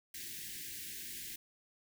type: band-stop noise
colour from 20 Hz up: white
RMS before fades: -45 dBFS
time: 0.14-1.36 s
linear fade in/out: 5 ms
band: 390 to 1600 Hz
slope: 96 dB/octave
effects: none